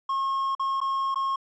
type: tone with dropouts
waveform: triangle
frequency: 1082 Hz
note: C#6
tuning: 42 cents flat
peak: -22 dBFS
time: 0.09-1.36 s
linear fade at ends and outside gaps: 5 ms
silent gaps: 0.551-0.595 / 0.804-0.813 / 1.145-1.157 s
effects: resampled to 16000 Hz